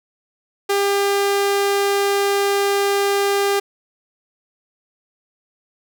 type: tone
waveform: sawtooth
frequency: 400 Hz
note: G4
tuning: 35 cents sharp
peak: -12 dBFS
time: 0.69-3.6 s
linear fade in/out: 10 ms
effects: none